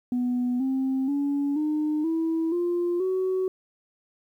sine tone with pitch steps, 246.9 / 264.6 / 283.6 / 304 / 325.8 / 349.2 / 374.2 Hz, B3 / C4 / C#4 / D#4 / E4 / F4 / F#4, 0 / +20 / +40 / -40 / -20 / 0 / +20 cents, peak -21 dBFS, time 0.12-3.48 s, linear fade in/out 2 ms, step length 480 ms, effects tanh soft clip ceiling -20 dBFS + 10-bit

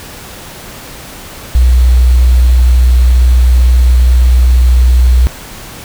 sine tone with quantisation, 61.74 Hz, B1, in tune, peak -3 dBFS, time 1.55-5.27 s, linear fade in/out 0 ms, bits 5, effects pink hiss -29 dBFS RMS until 5.84 s

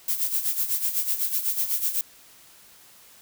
violet noise with tremolo, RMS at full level -23 dBFS, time 0.08-2.01 s, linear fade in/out 2 ms, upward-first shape sine, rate 8 Hz, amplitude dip 70%, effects white hiss -52 dBFS RMS until 3.21 s

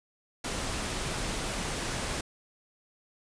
pink noise, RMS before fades -33 dBFS, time 0.44-2.21 s, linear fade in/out 5 ms, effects resampled to 22050 Hz

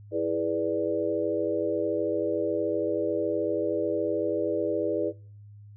sine chord, E dominant seventh, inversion none, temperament equal with one note detuned, 327.2 / 415.3 / 493.9 / 587.3 Hz, E4 / G#4 / B4 / D5, -13 / 0 / 0 / 0 cents, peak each -30 dBFS, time 0.11-5.13 s, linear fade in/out 50 ms, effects noise-tail reverb RT60 0.5 s tail -24 dB re dry + added 103 Hz sine -45 dBFS peak until 5.76 s

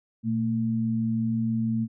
sine tone pair together, 118.5 / 224.7 Hz, A#2 / A3, +29 / +37 cents, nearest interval major seventh, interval 1108 cents, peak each -29 / -24 dBFS, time 0.23-1.88 s, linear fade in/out 50 ms, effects none

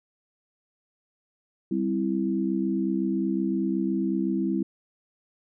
sine chord, C major, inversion second, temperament equal, 196 / 261.6 / 329.6 Hz, G3 / C4 / E4, 0 / 0 / 0 cents, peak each -27 / -29 / -27 dBFS, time 1.71-4.63 s, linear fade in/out 5 ms, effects none

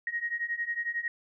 sine beating tone pair, 1874 / 1885 Hz, A#6 / A#6, +9 / +19 cents, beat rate 11 Hz, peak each -34 / -32 dBFS, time 0.07-1.08 s, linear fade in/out 2 ms, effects none

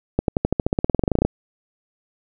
accelerating click train, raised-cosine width 2 ms, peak -4 dBFS, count 20, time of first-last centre 0.19-1.25 s, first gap 92 ms, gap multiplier 0.94, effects none

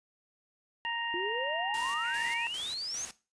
harmonic tone, 933 Hz, A#5, 1 cent sharp, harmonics 1 / 2 / 3, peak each -36 / -36 / -36 dBFS, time 0.85-2.47 s, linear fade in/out 0 ms
sine exponential sweep, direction up, 338.7 to 6645 Hz, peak -34 dBFS, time 1.14-3.05 s, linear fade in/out 0 ms
white noise with tremolo, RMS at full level -42 dBFS, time 1.74-3.11 s, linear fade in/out 2 ms, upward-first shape square, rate 2.5 Hz, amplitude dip 60%
pink band-pass noise, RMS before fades -47 dBFS, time 2.03-2.33 s, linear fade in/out 5 ms, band 1700 to 2700 Hz, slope 96 dB/octave
effects noise-tail reverb RT60 0.3 s tail -17 dB re dry + resampled to 22050 Hz

